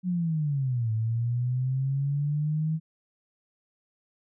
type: linear two-way sweep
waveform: sine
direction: down then up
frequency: 185 to 109.3 to 160.4 Hz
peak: -24 dBFS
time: 0.03-2.8 s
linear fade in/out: 50 ms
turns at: 0.92 s
effects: none